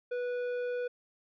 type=tone with tanh clipping; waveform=sine; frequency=490.9 Hz; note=B4; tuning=10 cents flat; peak=-33 dBFS; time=0.11-0.88 s; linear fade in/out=10 ms; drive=10 dB; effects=none